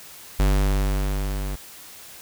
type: tone with level ramp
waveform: square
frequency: 49 Hz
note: G1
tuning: in tune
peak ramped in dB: -16 to -27 dBFS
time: 0.39-1.56 s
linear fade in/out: 10 ms
effects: white hiss -43 dBFS RMS until 2.21 s